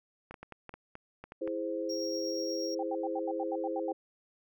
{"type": "clicks", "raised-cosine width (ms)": 0.5, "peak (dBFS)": -29, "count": 10, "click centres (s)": [0.31, 0.342, 0.43, 0.523, 0.693, 0.74, 0.954, 1.24, 1.321, 1.476]}
{"type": "chord", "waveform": "sine", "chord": "E augmented", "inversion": "none", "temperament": "equal", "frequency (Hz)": [329.6, 415.3, 523.3], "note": ["E4", "G#4", "B#4"], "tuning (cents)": [0, 0, 0], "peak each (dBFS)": [-36, -39, -35], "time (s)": [1.41, 3.93], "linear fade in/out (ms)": 10}
{"type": "tone with tremolo", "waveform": "triangle", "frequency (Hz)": 5588, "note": "F8", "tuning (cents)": 0, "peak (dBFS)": -36, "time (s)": [1.89, 2.75], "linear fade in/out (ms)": 10, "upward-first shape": "sine", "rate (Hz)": 8.4, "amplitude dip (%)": 25}
{"type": "tone bursts", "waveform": "sine", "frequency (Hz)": 784, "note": "G5", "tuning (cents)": 0, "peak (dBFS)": -34, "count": 10, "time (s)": [2.79, 3.919], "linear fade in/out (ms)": 5, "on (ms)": 40, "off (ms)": 81}
{"effects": []}